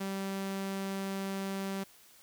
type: tone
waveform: sawtooth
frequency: 194.5 Hz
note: G3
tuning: 13 cents flat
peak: -30 dBFS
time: 0-1.84 s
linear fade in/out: 10 ms
effects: white hiss -59 dBFS RMS until 2.22 s